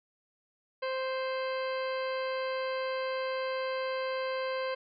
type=harmonic tone with a mistuned harmonic; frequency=523 Hz; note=C5; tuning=1 cent flat; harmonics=1 / 2 / 3 / 4 / 5 / 6 / 8 / 9; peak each=-32 / -38 / -42 / -44 / -46 / -48 / -50 / -51 dBFS; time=0.82-4.75 s; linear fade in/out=10 ms; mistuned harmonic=8; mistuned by=-35 cents; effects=none